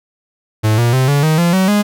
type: tone with pitch steps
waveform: 45% pulse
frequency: 108.3 / 118.79 / 130.29 / 142.9 / 156.74 / 171.92 / 188.56 / 206.8 Hz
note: A2 / A#2 / C3 / D3 / D#3 / F3 / F#3 / G#3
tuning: -27 / +33 / -7 / -47 / +13 / -27 / +33 / -7 cents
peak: -10 dBFS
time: 0.63-1.83 s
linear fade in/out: 20 ms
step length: 150 ms
effects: none